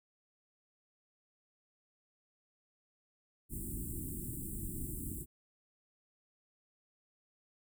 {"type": "band-stop noise", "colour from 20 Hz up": "pink", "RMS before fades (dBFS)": -41, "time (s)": [3.49, 5.26], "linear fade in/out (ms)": 50, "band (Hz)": [370, 7800], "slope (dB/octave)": 96, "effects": []}